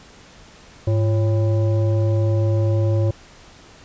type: tone with frequency modulation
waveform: sine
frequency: 104.2 Hz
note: G#2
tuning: 6 cents sharp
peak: -15 dBFS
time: 0.87-3.11 s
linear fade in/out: 5 ms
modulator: 447 Hz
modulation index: 0.57
effects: pink hiss -46 dBFS RMS until 3.84 s + resampled to 16000 Hz